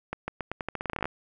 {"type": "accelerating click train", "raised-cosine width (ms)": 0.5, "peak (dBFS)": -16, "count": 17, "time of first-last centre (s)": [0.13, 1.056], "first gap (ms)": 150, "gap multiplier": 0.85, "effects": []}